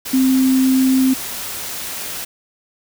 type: tone in noise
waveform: sine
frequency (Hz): 261.6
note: C4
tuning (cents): 0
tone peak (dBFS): -11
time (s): 0.13-1.14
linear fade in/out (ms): 10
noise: white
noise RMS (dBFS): -27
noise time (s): 0.05-2.25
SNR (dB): +13
effects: none